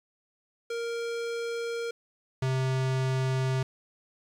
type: tone pair in turn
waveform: square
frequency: 466.2 / 131.12 Hz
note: A#4 / C3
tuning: 0 / +4 cents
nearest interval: octave + minor seventh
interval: 2196 cents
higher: first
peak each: -31 / -26 dBFS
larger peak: second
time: 0.7-1.91 / 2.42-3.63 s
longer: neither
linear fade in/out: 5 ms
effects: low-pass 7000 Hz 12 dB/octave + 9-bit